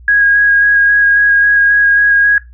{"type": "tone with vibrato", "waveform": "sine", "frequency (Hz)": 1645, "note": "G#6", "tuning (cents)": -17, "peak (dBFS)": -6, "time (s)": [0.08, 2.38], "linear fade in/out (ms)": 2, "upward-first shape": "square", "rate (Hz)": 3.7, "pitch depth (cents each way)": 11, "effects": ["noise-tail reverb RT60 0.2 s tail -18 dB re dry", "added 60 Hz sine -34 dBFS peak until 2.53 s"]}